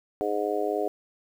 harmonic tone, 103.83 Hz, G#2, in tune, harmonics 3 / 4 / 5 / 6 / 7, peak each -33 / -28 / -33 / -32 / -32 dBFS, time 0.21-0.88 s, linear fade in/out 0 ms, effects 9-bit

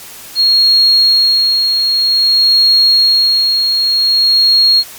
sine tone with tremolo, 4283 Hz, C8, 40 cents sharp, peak -5 dBFS, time 0.35-4.84 s, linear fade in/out 50 ms, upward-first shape sine, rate 0.52 Hz, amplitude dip 40%, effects white hiss -32 dBFS RMS until 4.98 s + MP3 96 kbps

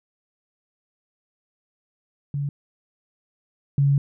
sine tone pair in turn, 142.3 / 140.26 Hz, C#3 / C#3, +46 / +21 cents, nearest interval unison, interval 25 cents, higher first, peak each -23 / -15 dBFS, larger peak second, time 2.34-2.49 / 3.78-3.98 s, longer second, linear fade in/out 2 ms, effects none

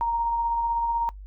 sine tone with tremolo, 932.3 Hz, A#5, in tune, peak -21 dBFS, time 0.01-1.09 s, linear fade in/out 0 ms, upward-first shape sine, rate 16 Hz, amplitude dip 30%, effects noise-tail reverb RT60 0.1 s tail -21 dB re dry + added 49 Hz sine -38 dBFS peak until 1.26 s

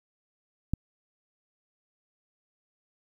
click, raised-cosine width 5 ms, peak -14 dBFS, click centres 0.736 s, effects 9-bit

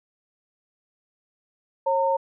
sine tone pair together, 543 / 913.2 Hz, C#5 / A#5, -36 / -36 cents, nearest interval major sixth, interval 900 cents, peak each -22 dBFS, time 1.86-2.17 s, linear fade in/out 10 ms, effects none

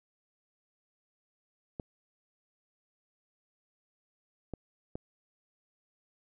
clicks, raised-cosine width 2 ms, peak -24 dBFS, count 3, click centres 1.798 / 4.537 / 4.955 s, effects none

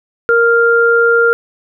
sine tone pair together, 466.2 / 1396.9 Hz, A#4 / F6, 0 / 0 cents, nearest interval octave + perfect fifth, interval 1900 cents, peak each -10 dBFS, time 0.29-1.33 s, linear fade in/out 0 ms, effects none

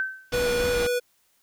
sine tone with exponential decay, 1541 Hz, G6, 30 cents flat, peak -21 dBFS, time 0-0.35 s, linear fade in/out 0 ms, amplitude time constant 74 ms
pink low-pass noise, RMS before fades -31 dBFS, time 0.32-0.87 s, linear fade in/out 5 ms, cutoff 5800 Hz, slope 24 dB/octave
square tone with vibrato, 487 Hz, B4, 24 cents flat, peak -23 dBFS, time 0.32-1 s, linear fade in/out 20 ms, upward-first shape square, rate 3.6 Hz, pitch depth 10 cents each way
effects white hiss -66 dBFS RMS until 1.42 s

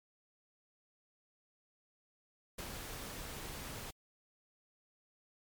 pink noise with ADSR envelope, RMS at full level -43 dBFS, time 2.58-3.91 s, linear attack 8 ms, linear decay 100 ms, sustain -2 dB, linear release 9 ms, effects MP3 96 kbps

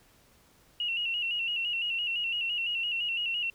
sine tone with vibrato, 2800 Hz, F7, 4 cents sharp, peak -28 dBFS, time 0.8-3.5 s, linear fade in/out 2 ms, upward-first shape square, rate 5.9 Hz, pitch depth 52 cents each way, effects pink hiss -62 dBFS RMS until 3.54 s

